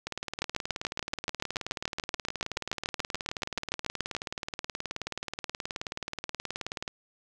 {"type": "two click trains", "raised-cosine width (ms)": 0.2, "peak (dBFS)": [-12, -16], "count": [27, 129], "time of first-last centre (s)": [[0.42, 4.15], [0.07, 6.879]], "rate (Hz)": [6.97, 18.8], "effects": []}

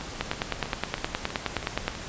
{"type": "two click trains", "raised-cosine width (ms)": 0.3, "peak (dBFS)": [-19, -9], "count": [7, 17], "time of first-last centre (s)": [[0.01, 1.952], [0.21, 1.88]], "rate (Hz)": [3.09, 9.58], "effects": ["pink hiss -38 dBFS RMS until 2.08 s", "resampled to 16000 Hz"]}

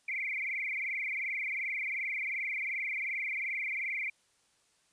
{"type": "tone with frequency modulation", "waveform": "sine", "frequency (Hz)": 2216, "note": "C#7", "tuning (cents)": -1, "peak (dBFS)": -32, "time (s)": [0.08, 4.1], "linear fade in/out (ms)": 5, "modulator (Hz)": 22.7, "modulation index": 8, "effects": ["white hiss -70 dBFS RMS until 4.92 s", "resampled to 22050 Hz"]}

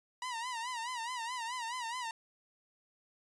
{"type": "tone with vibrato", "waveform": "sawtooth", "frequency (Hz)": 960, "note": "B5", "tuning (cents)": -49, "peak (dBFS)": -33, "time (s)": [0.22, 2.11], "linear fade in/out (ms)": 2, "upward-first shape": "sine", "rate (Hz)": 4.7, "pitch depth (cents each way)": 110, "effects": ["resampled to 22050 Hz"]}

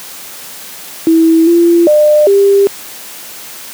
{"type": "tone with pitch steps", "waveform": "sine", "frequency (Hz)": [326, 341.2, 601, 397.7], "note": ["E4", "F4", "D5", "G4"], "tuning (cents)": [-19, -40, 40, 25], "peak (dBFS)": -4, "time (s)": [1.07, 2.67], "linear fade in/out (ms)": 0, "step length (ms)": 400, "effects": ["white hiss -29 dBFS RMS until 3.73 s", "high-pass 150 Hz 12 dB/octave"]}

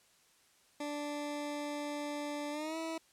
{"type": "tone with pitch glide", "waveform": "20% pulse", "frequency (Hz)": [292.9, 325], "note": ["D4", "E4"], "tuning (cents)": [-5, -24], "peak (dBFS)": -32, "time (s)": [0.8, 2.98], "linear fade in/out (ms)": 5, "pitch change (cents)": 181, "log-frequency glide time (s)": [2.51, 2.77], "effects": ["white hiss -67 dBFS RMS until 3.12 s", "low-pass 10000 Hz 12 dB/octave"]}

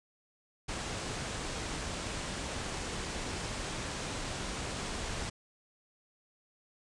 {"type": "low-pass noise", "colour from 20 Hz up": "pink", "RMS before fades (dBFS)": -38, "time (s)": [0.68, 5.3], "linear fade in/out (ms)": 10, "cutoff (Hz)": 9200, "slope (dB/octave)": 48, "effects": ["resampled to 24000 Hz"]}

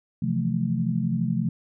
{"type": "chord", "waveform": "sine", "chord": "F major seventh", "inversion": "second", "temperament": "equal with one note detuned", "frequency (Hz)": [130.81, 164.81, 176.75, 220], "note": ["C3", "E3", "F3", "A3"], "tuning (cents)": [0, 0, 21, 0], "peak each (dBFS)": [-28, -29, -27, -27], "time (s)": [0.22, 1.49], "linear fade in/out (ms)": 5, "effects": []}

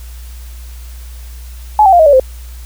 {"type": "tone with pitch steps", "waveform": "sine", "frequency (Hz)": [850, 770.5, 698.4, 633.1, 573.9, 520.2], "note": ["G#5", "G5", "F5", "D#5", "D5", "C5"], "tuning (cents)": [40, -30, 0, 30, -40, -10], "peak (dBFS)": -3, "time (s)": [1.79, 2.198], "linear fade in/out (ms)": 2, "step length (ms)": 68, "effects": ["added 60 Hz sine -27 dBFS peak until 2.65 s", "white hiss -41 dBFS RMS until 2.65 s"]}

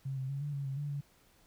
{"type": "tone with pitch steps", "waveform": "sine", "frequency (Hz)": [135.2, 131.8, 138.7, 146.1, 139.9, 135.1, 145.6, 142.5], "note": ["C#3", "C3", "C#3", "D3", "C#3", "C#3", "D3", "C#3"], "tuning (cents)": [-43, 13, 1, -9, 16, -44, -15, 48], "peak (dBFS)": -34, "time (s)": [0.05, 1.01], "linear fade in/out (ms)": 10, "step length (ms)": 120, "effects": ["pink hiss -66 dBFS RMS until 1.46 s"]}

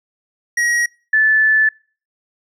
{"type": "tone pair in turn", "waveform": ["square", "sine"], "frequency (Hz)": [1900, 1744.8], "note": ["A#6", "A6"], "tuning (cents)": [33, -15], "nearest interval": "minor second", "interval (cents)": 148, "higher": "first", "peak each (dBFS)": [-15, -10], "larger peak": "second", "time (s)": [[0.57, 0.86], [1.13, 1.69]], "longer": "second", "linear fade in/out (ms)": 5, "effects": ["noise-tail reverb RT60 0.4 s tail -25 dB re dry", "low-pass 9000 Hz 12 dB/octave"]}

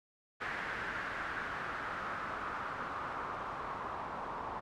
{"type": "noise with low-pass filter sweep", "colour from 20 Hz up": "white", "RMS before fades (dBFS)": -40, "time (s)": [0.4, 4.61], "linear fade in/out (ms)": 20, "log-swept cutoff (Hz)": [1700, 1000], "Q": 3.1, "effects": []}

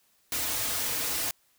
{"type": "noise with comb filter", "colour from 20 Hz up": "white", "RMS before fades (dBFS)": -30, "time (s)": [0.32, 1.31], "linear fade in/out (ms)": 2, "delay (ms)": 5.2, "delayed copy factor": -0.65, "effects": ["white hiss -67 dBFS RMS until 1.58 s"]}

